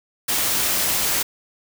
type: noise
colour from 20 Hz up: white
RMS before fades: -21 dBFS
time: 0.28-1.23 s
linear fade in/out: 10 ms
effects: none